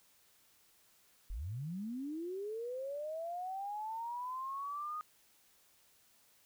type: linear sweep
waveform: sine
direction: up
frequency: 36.71 to 1244.5 Hz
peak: -38 dBFS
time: 1.3-5.01 s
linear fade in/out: 0 ms
effects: white hiss -68 dBFS RMS until 6.45 s